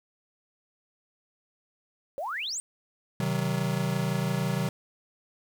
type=exponential sweep; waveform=sine; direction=up; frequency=523.3 to 8760 Hz; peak=-30 dBFS; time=2.18-2.6 s; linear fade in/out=0 ms
type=chord; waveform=square; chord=C diminished; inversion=none; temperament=just; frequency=130.81 / 156.98 / 188.37 Hz; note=C3 / Eb3 / Gb3; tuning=0 / +16 / +31 cents; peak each=-31 dBFS; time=3.2-4.69 s; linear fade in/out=2 ms
effects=9-bit